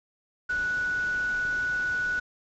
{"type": "tone in noise", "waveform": "sine", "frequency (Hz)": 1475, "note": "F#6", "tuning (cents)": -6, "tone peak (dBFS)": -25, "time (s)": [0.49, 2.2], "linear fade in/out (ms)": 10, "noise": "pink", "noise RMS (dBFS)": -43, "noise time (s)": [0.49, 2.2], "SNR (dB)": 15, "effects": ["resampled to 16000 Hz"]}